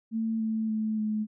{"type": "tone with pitch steps", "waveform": "sine", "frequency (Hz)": [223.9, 220.7, 217.5, 214.4], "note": ["A3", "A3", "A3", "A3"], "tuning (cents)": [30, 5, -20, -45], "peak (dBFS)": -26, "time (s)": [0.11, 1.27], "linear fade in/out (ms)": 50, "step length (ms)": 290, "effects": []}